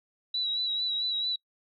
sine tone with vibrato, 3910 Hz, B7, 18 cents flat, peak -27 dBFS, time 0.34-1.36 s, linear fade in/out 5 ms, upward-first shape sine, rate 4.5 Hz, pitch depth 36 cents each way, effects noise-tail reverb RT60 0.1 s tail -23 dB re dry

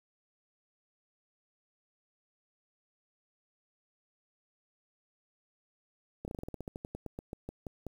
slowing click train, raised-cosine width 2 ms, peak -26 dBFS, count 19, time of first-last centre 6.25-7.867 s, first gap 29 ms, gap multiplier 1.12, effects 9-bit

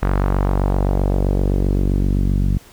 sawtooth tone with low-pass filter sweep, 47.7 Hz, G1, 47 cents flat, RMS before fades -17 dBFS, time 0.02-2.58 s, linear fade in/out 10 ms, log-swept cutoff 1500 to 190 Hz, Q 1.4, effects pink hiss -46 dBFS RMS until 2.72 s

